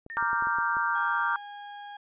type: clicks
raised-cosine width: 2 ms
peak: -31 dBFS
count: 7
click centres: 0.064 / 0.226 / 0.331 / 0.424 / 0.471 / 0.586 / 0.769 s
type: tone with exponential decay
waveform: sine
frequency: 1821 Hz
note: A#6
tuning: 41 cents flat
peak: -35 dBFS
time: 0.1-1.12 s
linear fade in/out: 0 ms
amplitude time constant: 220 ms
type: chord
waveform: sine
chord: G minor seventh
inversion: first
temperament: equal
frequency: 932.3 / 1174.7 / 1396.9 / 1568 Hz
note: Bb5 / D6 / F6 / G6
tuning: 0 / 0 / 0 / 0 cents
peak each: -30 dBFS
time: 0.17-1.36 s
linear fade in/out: 0 ms
type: tone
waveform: 35% pulse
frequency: 819 Hz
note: G#5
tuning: 24 cents flat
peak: -38 dBFS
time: 0.95-1.97 s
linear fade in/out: 5 ms
effects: resampled to 8000 Hz